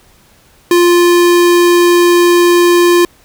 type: tone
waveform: square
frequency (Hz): 349.2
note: F4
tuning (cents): 0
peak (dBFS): -6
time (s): 0.71-3.05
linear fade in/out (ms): 2
effects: pink hiss -47 dBFS RMS until 3.24 s